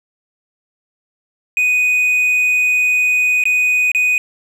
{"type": "tone with dropouts", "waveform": "triangle", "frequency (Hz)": 2489, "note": "D#7", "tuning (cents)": 0, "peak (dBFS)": -10, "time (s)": [1.57, 4.18], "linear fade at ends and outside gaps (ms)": 1, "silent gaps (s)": [[3.438, 3.454], [3.917, 3.948]], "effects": []}